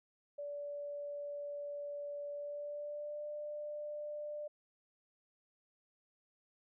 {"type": "tone with pitch glide", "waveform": "sine", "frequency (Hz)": [578, 594.6], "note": ["D5", "D5"], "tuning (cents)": [-28, 21], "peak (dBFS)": -40, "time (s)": [0.38, 4.48], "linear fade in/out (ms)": 10, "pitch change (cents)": 49, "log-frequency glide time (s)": [2.3, 3.25], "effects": []}